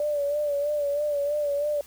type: tone with vibrato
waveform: sine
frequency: 582 Hz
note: D5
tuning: 16 cents flat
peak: -23 dBFS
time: 0-1.81 s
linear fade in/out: 2 ms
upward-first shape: sine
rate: 3.1 Hz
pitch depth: 47 cents each way
effects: added 63 Hz sine -57 dBFS peak until 1.86 s + white hiss -51 dBFS RMS until 1.86 s